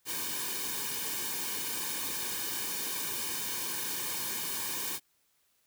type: noise with comb filter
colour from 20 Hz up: white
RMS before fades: -35 dBFS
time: 0.05-5 s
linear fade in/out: 50 ms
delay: 1.5 ms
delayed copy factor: -0.85
effects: white hiss -72 dBFS RMS until 5.66 s